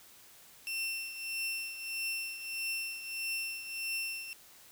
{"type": "tone with tremolo", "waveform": "sawtooth", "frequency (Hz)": 2700, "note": "E7", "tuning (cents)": 41, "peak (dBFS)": -29, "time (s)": [0.67, 4.33], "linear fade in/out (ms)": 0, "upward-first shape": "triangle", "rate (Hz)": 1.6, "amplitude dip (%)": 70, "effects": ["white hiss -57 dBFS RMS until 4.71 s"]}